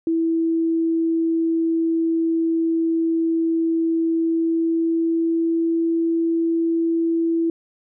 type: tone with pitch glide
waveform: sine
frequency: 328.4 to 331.4 Hz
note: E4 to E4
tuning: -6 to +9 cents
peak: -17 dBFS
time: 0.07-7.5 s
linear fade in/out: 2 ms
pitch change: +15 cents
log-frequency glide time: 4.09-5.84 s
effects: none